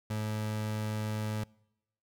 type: tone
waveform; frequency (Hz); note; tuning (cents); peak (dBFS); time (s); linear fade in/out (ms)
30% pulse; 107.5; A2; -40; -29; 0.1-1.44; 5
effects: noise-tail reverb RT60 0.9 s tail -26 dB re dry